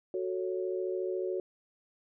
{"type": "chord", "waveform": "sine", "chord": "F# minor", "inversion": "none", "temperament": "just", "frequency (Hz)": [370, 444, 555], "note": ["F#4", "A4", "C#5"], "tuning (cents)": [0, 16, 2], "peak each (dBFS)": [-32, -38, -38], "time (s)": [0.14, 1.4], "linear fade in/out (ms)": 2, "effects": []}